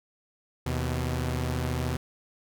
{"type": "tone pair together", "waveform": "sawtooth", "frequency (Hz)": [79.2, 125.62], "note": ["D#2", "B2"], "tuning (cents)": [31, 30], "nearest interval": "minor sixth", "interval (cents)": 799, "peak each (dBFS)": -26, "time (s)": [0.66, 1.97], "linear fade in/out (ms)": 5, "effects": []}